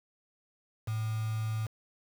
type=tone with quantisation; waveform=sine; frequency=110 Hz; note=A2; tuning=in tune; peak=-30 dBFS; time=0.87-1.67 s; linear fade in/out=10 ms; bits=7; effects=none